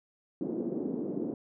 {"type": "band-pass noise", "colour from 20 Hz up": "white", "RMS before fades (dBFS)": -34, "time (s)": [0.41, 1.34], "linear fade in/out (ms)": 2, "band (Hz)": [210, 360], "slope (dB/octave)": 24, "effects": []}